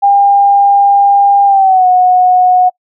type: tone with pitch glide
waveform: sine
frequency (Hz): 802 to 731.2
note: G5 to F#5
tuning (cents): +39 to -21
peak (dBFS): -4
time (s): 0.02-2.7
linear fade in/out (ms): 20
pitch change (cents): -160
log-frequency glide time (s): 1.46-1.87
effects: noise-tail reverb RT60 0.1 s tail -26 dB re dry